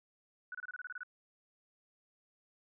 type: tone bursts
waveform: sine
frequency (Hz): 1480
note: F#6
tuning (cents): 0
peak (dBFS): -40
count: 10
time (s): 0.52-1.033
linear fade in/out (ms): 2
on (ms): 27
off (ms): 27
effects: none